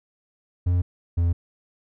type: tone pair in turn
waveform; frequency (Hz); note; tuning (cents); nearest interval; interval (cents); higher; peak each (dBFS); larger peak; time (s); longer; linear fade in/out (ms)
triangle; 88.7 / 85.5; F2 / F2; +27 / -36; minor second; 63; first; -16; neither; 0.66-0.82 / 1.17-1.33; neither; 10
effects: none